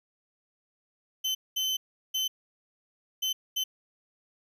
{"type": "tone bursts at uneven times", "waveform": "35% pulse", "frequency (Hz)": 3061, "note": "G7", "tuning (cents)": -42, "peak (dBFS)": -25, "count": 5, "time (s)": [[1.24, 1.35], [1.56, 1.77], [2.14, 2.28], [3.22, 3.33], [3.56, 3.64]], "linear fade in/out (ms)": 10, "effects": []}